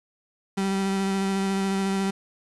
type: tone with vibrato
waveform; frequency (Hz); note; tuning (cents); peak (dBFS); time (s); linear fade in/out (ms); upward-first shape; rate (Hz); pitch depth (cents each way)
35% pulse; 194.3; G3; -15; -21; 0.57-2.11; 10; square; 14; 11
effects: resampled to 24000 Hz + 8-bit